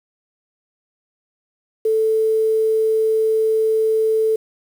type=tone with quantisation; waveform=sine; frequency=440 Hz; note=A4; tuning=in tune; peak=-14 dBFS; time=1.85-4.36 s; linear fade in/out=5 ms; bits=7; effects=none